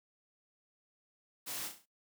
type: noise with echo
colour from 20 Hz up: white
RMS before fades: -41 dBFS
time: 1.46-1.69 s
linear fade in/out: 20 ms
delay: 34 ms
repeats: 5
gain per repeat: -6 dB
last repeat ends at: 1.86 s
effects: noise-tail reverb RT60 0.2 s tail -24 dB re dry + high-pass 100 Hz 12 dB/octave